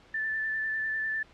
sine tone with vibrato, 1760 Hz, A6, in tune, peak -28 dBFS, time 0.14-1.23 s, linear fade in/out 5 ms, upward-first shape square, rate 10 Hz, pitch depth 14 cents each way, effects pink hiss -57 dBFS RMS until 1.33 s + low-pass 4000 Hz 12 dB/octave

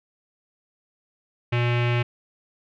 square tone with low-pass filter, 120.3 Hz, B2, 45 cents flat, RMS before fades -22 dBFS, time 1.52-2.03 s, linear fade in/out 10 ms, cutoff 2600 Hz, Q 3.7, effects none

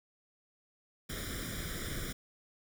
pink noise with comb filter, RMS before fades -39 dBFS, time 1.09-2.13 s, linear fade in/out 10 ms, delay 0.56 ms, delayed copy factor +0.95, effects none

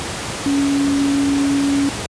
sine tone in noise, 280 Hz, C#4, 18 cents sharp, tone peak -14 dBFS, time 0.46-1.89 s, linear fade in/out 0 ms, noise pink, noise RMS -25 dBFS, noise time 0-2.06 s, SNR +8 dB, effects high-pass 80 Hz 12 dB/octave + resampled to 22050 Hz

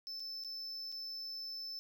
triangle tone with dropouts, 5274 Hz, E8, in tune, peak -40 dBFS, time 0.07-1.79 s, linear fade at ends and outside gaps 0 ms, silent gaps 0.197-0.202 / 0.438-0.447 / 0.918-0.924 s, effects none

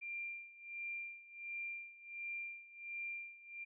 sine tone with tremolo, 2381 Hz, D7, 23 cents sharp, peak -40 dBFS, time 0.01-3.65 s, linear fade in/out 20 ms, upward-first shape sine, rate 1.4 Hz, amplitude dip 85%, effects none

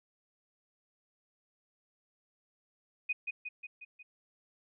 sine tone with echo, 2489 Hz, D#7, in tune, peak -29 dBFS, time 3.09-3.13 s, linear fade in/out 10 ms, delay 180 ms, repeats 5, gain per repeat -4 dB, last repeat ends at 4.03 s, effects none

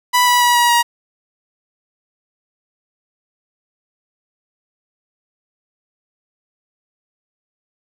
sawtooth tone with pitch steps, 987.8 / 978.1 / 968.6 / 959.1 / 949.8 Hz, B5 / B5 / B5 / A#5 / A#5, 0 / -17 / -34 / +49 / +32 cents, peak -7 dBFS, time 0.13-0.83 s, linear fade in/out 20 ms, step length 140 ms, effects none

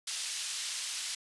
pink band-pass noise, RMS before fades -37 dBFS, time 0.07-1.15 s, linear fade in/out 5 ms, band 3400 to 10000 Hz, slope 12 dB/octave, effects resampled to 24000 Hz

